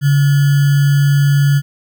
sine tone with sample-and-hold, 141.8 Hz, C#3, 40 cents sharp, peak -8 dBFS, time 0.01-1.62 s, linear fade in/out 50 ms, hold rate 1575 Hz, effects none

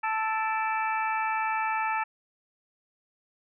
harmonic tone with a mistuned harmonic, 440 Hz, A4, in tune, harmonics 2 / 3 / 4 / 5 / 6, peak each -28 / -32 / -34 / -36 / -38 dBFS, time 0.03-2.04 s, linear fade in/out 10 ms, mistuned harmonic 5, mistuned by +93 cents, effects none

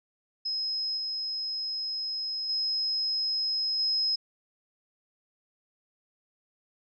sine tone with level steps, 5120 Hz, D#8, 49 cents sharp, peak -28 / -30 / -26 / -24 dBFS, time 0.45-4.16 s, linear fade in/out 10 ms, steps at 0.97 / 2.49 / 3.79 s, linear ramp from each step 5 ms, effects none

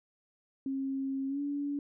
sine tone with pitch glide, 270 to 285.9 Hz, C#4 to D4, -45 to -46 cents, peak -31 dBFS, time 0.66-1.79 s, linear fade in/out 2 ms, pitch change +99 cents, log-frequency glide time 1.28-1.4 s, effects none

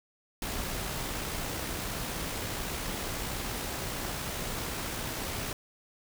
pink noise with amplitude modulation, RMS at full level -34 dBFS, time 0.42-5.53 s, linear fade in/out 2 ms, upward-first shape sine, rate 61.5 Hz, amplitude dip 25%, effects none

